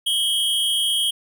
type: tone pair together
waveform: square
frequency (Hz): 3000 / 3246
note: F#7 / G#7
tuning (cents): +23 / -40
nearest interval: minor second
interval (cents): 137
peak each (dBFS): -26 / -20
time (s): 0.06-1.11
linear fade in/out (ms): 10
effects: none